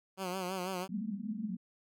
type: tone with vibrato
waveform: 10% pulse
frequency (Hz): 185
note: F#3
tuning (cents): 0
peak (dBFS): -27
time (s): 0.17-0.88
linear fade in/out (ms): 50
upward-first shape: sine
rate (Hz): 6.1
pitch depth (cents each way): 71
type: band-pass noise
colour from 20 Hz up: pink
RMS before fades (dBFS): -38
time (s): 0.89-1.57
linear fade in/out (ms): 5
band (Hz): 190 to 230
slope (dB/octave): 96
effects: none